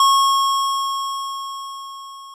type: tone with level ramp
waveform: square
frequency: 1093 Hz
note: C#6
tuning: 25 cents flat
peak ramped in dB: -11 to -37 dBFS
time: 0-2.34 s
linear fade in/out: 2 ms
effects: low-pass 10000 Hz 12 dB/octave